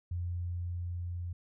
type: tone with level ramp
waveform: sine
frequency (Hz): 87.6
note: F2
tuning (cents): +6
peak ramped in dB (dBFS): -32 to -35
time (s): 0.11-1.33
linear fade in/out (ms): 5
effects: none